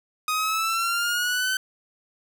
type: exponential sweep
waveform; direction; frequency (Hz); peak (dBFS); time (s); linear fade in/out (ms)
sawtooth; up; 1244.5 to 1535; -19; 0.28-1.57; 2
effects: none